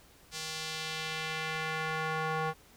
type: tone with band-pass filter sweep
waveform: square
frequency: 158 Hz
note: D#3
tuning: 27 cents sharp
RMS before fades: -35 dBFS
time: 0.31-2.54 s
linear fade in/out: 50 ms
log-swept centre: 5600 to 1000 Hz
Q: 1.1
effects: pink hiss -59 dBFS RMS until 2.76 s